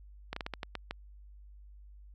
slowing click train, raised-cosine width 0.3 ms, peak -20 dBFS, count 8, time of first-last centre 0.33-0.91 s, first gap 34 ms, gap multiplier 1.29, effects added 50 Hz sine -50 dBFS peak until 2.14 s

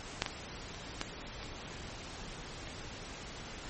clicks, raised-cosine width 0.2 ms, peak -11 / -16 / -27 / -15 / -26 / -30 / -26 dBFS, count 7, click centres 0.221 / 0.262 / 0.746 / 1.014 / 1.43 / 1.662 / 2.673 s, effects pink hiss -45 dBFS RMS until 3.69 s + MP3 32 kbps

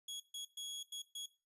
sawtooth tone bursts at uneven times, 3338 Hz, G#7, 8 cents sharp, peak -40 dBFS, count 5, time 0.08-0.2 / 0.34-0.45 / 0.57-0.83 / 0.92-1.02 / 1.15-1.26 s, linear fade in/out 5 ms, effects noise-tail reverb RT60 0.3 s tail -17 dB re dry + resampled to 32000 Hz

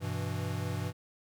square chord, E minor, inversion first, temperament equal, 98 / 123.47 / 164.81 Hz, G2 / B2 / E3, 0 / 0 / 0 cents, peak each -36 / -38 / -39 dBFS, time 0-0.93 s, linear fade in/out 50 ms, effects none

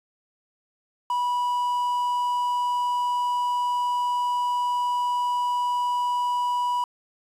triangle tone with quantisation, 979 Hz, B5, 15 cents flat, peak -20 dBFS, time 1.1-6.84 s, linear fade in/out 2 ms, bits 8, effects resampled to 32000 Hz

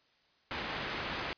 white low-pass noise, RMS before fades -38 dBFS, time 0.51-1.33 s, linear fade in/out 0 ms, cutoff 2500 Hz, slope 12 dB/octave, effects white hiss -69 dBFS RMS until 1.37 s + resampled to 11025 Hz

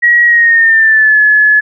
sine tone with pitch glide, 1907 to 1708.8 Hz, A#6 to G#6, +39 to +49 cents, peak -4 dBFS, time 0.02-1.61 s, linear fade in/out 20 ms, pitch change -190 cents, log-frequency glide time 0.25-1.2 s, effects none

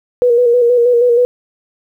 sine tone with vibrato, 482.1 Hz, B4, 42 cents flat, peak -7 dBFS, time 0.22-1.25 s, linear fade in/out 0 ms, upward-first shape square, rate 6.3 Hz, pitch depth 36 cents each way, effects 8-bit

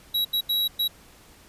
square tone bursts at uneven times, 3873 Hz, B7, 35 cents flat, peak -22 dBFS, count 4, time 0.14-0.25 / 0.33-0.41 / 0.49-0.68 / 0.79-0.88 s, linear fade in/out 10 ms, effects pink hiss -52 dBFS RMS until 1.48 s + resampled to 32000 Hz

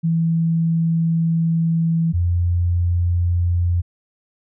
sine tone pair in turn, 164.81 / 87.31 Hz, E3 / F2, 0 / 0 cents, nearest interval major seventh, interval 1100 cents, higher first, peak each -15 dBFS, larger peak neither, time 0.03-2.13 / 2.13-3.82 s, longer first, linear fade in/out 20 ms, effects none

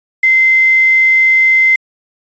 sine tone with quantisation, 2072 Hz, C7, 17 cents flat, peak -6 dBFS, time 0.23-1.76 s, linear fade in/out 5 ms, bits 5, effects resampled to 16000 Hz

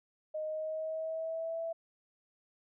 sine tone with pitch glide, 620 to 660.7 Hz, D#5 to E5, -6 to +4 cents, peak -34 dBFS, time 0.34-1.73 s, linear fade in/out 10 ms, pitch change +110 cents, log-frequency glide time 0.44-1.61 s, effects none

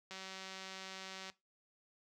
click train, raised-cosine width 0.2 ms, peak -30 dBFS, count 227, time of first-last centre 0.11-1.299 s, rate 190 Hz, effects noise-tail reverb RT60 0.2 s tail -18 dB re dry + high-pass 80 Hz 12 dB/octave

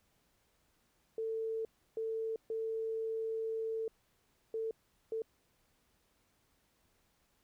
sine tone bursts at uneven times, 446.4 Hz, A4, 25 cents sharp, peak -34 dBFS, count 5, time 1.18-1.65 / 1.97-2.36 / 2.5-3.88 / 4.54-4.71 / 5.12-5.22 s, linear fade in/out 2 ms, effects pink hiss -74 dBFS RMS until 7.43 s

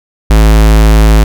square tone, 53.8 Hz, A1, 38 cents flat, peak -3 dBFS, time 0.3-1.24 s, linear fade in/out 5 ms, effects none

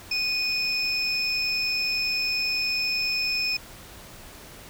triangle tone pair together, 2480 / 5255 Hz, D#7 / E8, -6 / -6 cents, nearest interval octave + minor second, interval 1300 cents, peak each -25 dBFS, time 0.11-3.57 s, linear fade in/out 5 ms, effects pink hiss -45 dBFS RMS until 4.69 s

